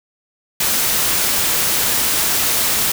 white noise, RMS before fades -17 dBFS, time 0.6-2.92 s, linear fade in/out 5 ms, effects none

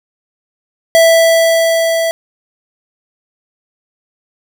square tone with level ramp, 659.3 Hz, E5, in tune, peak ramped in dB -5 to -13 dBFS, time 0.95-2.11 s, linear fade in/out 0 ms, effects none

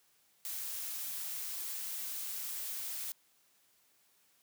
blue noise, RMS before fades -40 dBFS, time 0.45-3.12 s, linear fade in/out 0 ms, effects white hiss -70 dBFS RMS until 4.42 s + high-pass 100 Hz 12 dB/octave

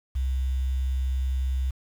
sine tone with quantisation, 65.1 Hz, C2, 8 cents flat, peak -23 dBFS, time 0.15-1.71 s, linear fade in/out 10 ms, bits 8, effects none

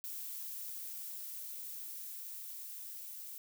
violet noise with level ramp, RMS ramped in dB -43 to -47 dBFS, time 0.04-3.38 s, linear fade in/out 0 ms, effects none

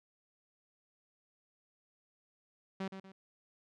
sawtooth tone with echo, 191.8 Hz, G3, 37 cents flat, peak -32 dBFS, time 2.8-2.88 s, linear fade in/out 5 ms, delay 120 ms, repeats 2, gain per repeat -8 dB, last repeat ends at 3.12 s, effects low-pass 4000 Hz 12 dB/octave

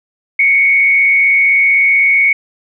sine tone with frequency modulation, 2216 Hz, C#7, 1 cent flat, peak -7 dBFS, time 0.39-2.33 s, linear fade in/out 5 ms, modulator 95.7 Hz, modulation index 0.57, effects none

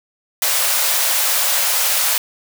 white high-pass noise, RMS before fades -17 dBFS, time 0.42-2.18 s, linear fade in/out 2 ms, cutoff 490 Hz, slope 96 dB/octave, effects none

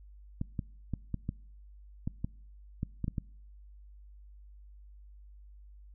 clicks, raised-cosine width 5 ms, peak -20 dBFS, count 11, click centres 0.414 / 0.592 / 0.937 / 1.143 / 1.291 / 2.075 / 2.245 / 2.831 / 3.043 / 3.081 / 3.182 s, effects noise-tail reverb RT60 0.7 s tail -25 dB re dry + added 50 Hz sine -50 dBFS peak until 5.94 s

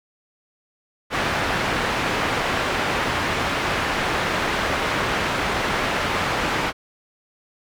white low-pass noise, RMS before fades -23 dBFS, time 1.1-6.73 s, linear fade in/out 50 ms, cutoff 1900 Hz, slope 12 dB/octave, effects none

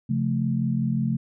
sine chord, Db augmented, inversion none, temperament equal with one note detuned, 135.27 / 174.61 / 220 Hz, Db3 / F3 / A3, -42 / 0 / 0 cents, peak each -25 / -28 / -25 dBFS, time 0.09-1.17 s, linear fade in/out 10 ms, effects none

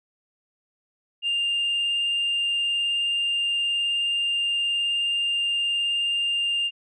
sine tone with vibrato, 2803 Hz, F7, 6 cents sharp, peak -20 dBFS, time 1.22-6.71 s, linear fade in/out 50 ms, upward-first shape sine, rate 19 Hz, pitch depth 10 cents each way, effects tanh soft clip ceiling -19 dBFS

